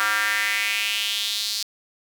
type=tone with high-pass filter sweep; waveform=square; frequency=106.4 Hz; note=G#2; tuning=42 cents sharp; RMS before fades=-24 dBFS; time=0-1.63 s; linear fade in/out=0 ms; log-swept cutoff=1400 to 4600 Hz; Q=3.5; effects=8-bit